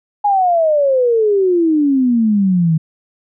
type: exponential sweep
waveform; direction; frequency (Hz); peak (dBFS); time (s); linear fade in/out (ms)
sine; down; 837 to 155.56; -10; 0.24-2.78; 10
effects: none